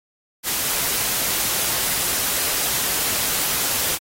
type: noise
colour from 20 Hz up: white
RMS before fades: -22 dBFS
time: 0.43-3.99 s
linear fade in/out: 50 ms
effects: AAC 48 kbps